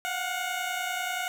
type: tone pair together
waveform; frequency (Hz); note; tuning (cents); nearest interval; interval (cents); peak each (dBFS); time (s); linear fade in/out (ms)
15% pulse; 709.7 / 740; F5 / F#5; +28 / 0; minor second; 72; -27 / -25; 0.05-1.28; 0
effects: none